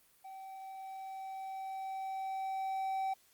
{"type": "tone with level ramp", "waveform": "triangle", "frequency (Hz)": 769, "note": "G5", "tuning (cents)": -33, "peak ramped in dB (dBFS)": [-44, -30], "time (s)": [0.24, 3.14], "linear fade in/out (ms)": 10, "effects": ["white hiss -67 dBFS RMS until 3.33 s", "Opus 32 kbps"]}